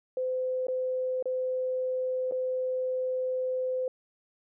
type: tone with dropouts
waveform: sine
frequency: 512 Hz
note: C5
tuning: 38 cents flat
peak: -27 dBFS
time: 0.17-3.88 s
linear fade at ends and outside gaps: 2 ms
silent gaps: 0.669-0.683 / 1.226-1.256 / 2.312-2.321 s
effects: none